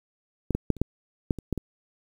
clicks, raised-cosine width 3 ms, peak -12 / -13 / -8 / -30 / -8 / -9 / -23 / -13 / -18 dBFS, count 9, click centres 0.507 / 0.55 / 0.703 / 0.767 / 0.816 / 1.308 / 1.387 / 1.527 / 1.577 s, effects 8-bit

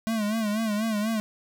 square tone with vibrato, 216 Hz, A3, 32 cents flat, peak -25 dBFS, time 0.07-1.2 s, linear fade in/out 0 ms, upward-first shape sine, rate 4.1 Hz, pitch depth 87 cents each way, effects none

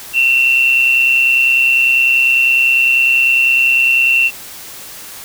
sine tone with amplitude modulation, 2714 Hz, E7, 50 cents sharp, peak -6 dBFS, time 0.13-4.31 s, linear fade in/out 50 ms, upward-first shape sine, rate 130 Hz, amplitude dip 55%, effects white hiss -32 dBFS RMS until 5.24 s

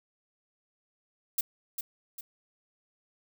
violet noise with echo, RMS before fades -27 dBFS, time 1.38-1.41 s, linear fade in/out 5 ms, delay 400 ms, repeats 2, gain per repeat -7 dB, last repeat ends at 2.21 s, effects none

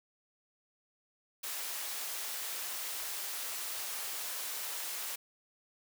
white high-pass noise, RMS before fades -39 dBFS, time 1.43-5.16 s, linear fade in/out 10 ms, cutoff 530 Hz, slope 12 dB/octave, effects none

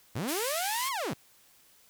sawtooth linear two-way sweep, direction up then down, 87.7 to 1111 to 87.7 Hz, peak -27 dBFS, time 0.15-1.14 s, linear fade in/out 10 ms, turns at 0.9 s
white band-pass noise, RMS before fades -36 dBFS, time 0.27-0.9 s, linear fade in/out 20 ms, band 1800 to 14000 Hz, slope 24 dB/octave
effects white hiss -61 dBFS RMS until 1.89 s

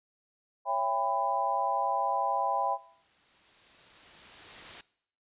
sine chord, C# half-diminished seventh, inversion none, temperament just, 554.4 / 665.2 / 798.3 / 997.9 Hz, C#5 / E5 / G5 / B5, 0 / +16 / +31 / +18 cents, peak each -36 / -34 / -30 / -31 dBFS, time 0.65-2.78 s, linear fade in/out 50 ms
white noise with exponential growth, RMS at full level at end -42 dBFS, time 1.72-4.81 s, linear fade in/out 2 ms, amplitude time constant 670 ms
effects noise-tail reverb RT60 0.7 s tail -21 dB re dry + resampled to 8000 Hz

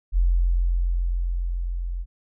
sine tone with level ramp, 43.65 Hz, F1, in tune, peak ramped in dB -15 to -26 dBFS, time 0.12-2.06 s, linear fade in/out 50 ms, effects none

